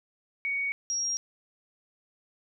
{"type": "tone pair in turn", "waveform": "sine", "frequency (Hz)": [2237, 5626], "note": ["C#7", "F8"], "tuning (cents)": [15, 12], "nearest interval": "octave + major third", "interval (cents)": 1597, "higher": "second", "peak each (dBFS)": -27, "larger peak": "neither", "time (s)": [[0.45, 0.72], [0.9, 1.17]], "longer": "neither", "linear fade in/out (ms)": 0, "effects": []}